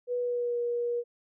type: tone with pitch glide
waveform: sine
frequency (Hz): 490 to 478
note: B4 to A#4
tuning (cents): -14 to +43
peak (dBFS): -27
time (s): 0.07-1.04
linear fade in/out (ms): 50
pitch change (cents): -43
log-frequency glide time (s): 0.18-0.59
effects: none